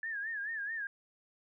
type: tone with vibrato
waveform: sine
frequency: 1721 Hz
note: A6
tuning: 39 cents flat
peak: -35 dBFS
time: 0.03-0.87 s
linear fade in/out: 2 ms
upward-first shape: sine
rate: 4.6 Hz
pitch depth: 120 cents each way
effects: none